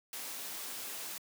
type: noise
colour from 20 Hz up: white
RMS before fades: -42 dBFS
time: 0.13-1.18 s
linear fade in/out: 2 ms
effects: high-pass 200 Hz 12 dB/octave